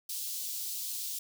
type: high-pass noise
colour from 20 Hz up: white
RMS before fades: -37 dBFS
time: 0.09-1.19 s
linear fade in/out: 5 ms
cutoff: 3600 Hz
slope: 24 dB/octave
effects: none